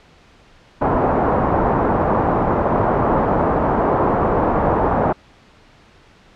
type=low-pass noise; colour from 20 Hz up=white; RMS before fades=-17 dBFS; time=0.81-5.13 s; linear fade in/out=10 ms; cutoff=1000 Hz; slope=24 dB/octave; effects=pink hiss -49 dBFS RMS until 6.35 s + low-pass 4000 Hz 12 dB/octave